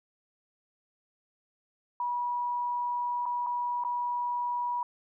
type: tone with dropouts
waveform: sine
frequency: 970 Hz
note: B5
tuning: 31 cents flat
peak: -28 dBFS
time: 2-4.83 s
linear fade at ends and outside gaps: 2 ms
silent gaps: 3.256-3.262 / 3.464-3.468 / 3.838-3.848 s
effects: none